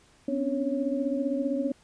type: tone cluster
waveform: sine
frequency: 253.3 / 273.6 / 288.8 / 553 Hz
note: B3 / C#4 / D4 / C#5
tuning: +44 / -23 / -29 / -4 cents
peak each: -31 dBFS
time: 0.28-1.72 s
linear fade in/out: 5 ms
effects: pink hiss -60 dBFS RMS until 1.83 s + resampled to 22050 Hz